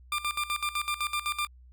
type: tone with tremolo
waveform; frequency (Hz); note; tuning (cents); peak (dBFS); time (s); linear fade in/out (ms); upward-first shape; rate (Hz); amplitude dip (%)
20% pulse; 1193; D6; +27; -22; 0.12-1.47; 2; square; 7.9; 80
effects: added 62 Hz sine -50 dBFS peak until 1.72 s